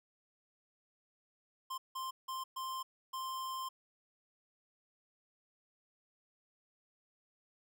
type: tone bursts at uneven times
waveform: square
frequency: 1048 Hz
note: C6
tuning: 2 cents sharp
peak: -39 dBFS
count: 5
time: 1.7-1.78 / 1.95-2.11 / 2.28-2.44 / 2.56-2.83 / 3.13-3.69 s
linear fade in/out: 10 ms
effects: none